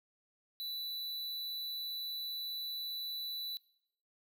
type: tone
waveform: square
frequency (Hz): 3969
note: B7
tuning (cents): +8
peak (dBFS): -39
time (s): 0.6-3.57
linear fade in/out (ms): 0
effects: noise-tail reverb RT60 0.8 s tail -22 dB re dry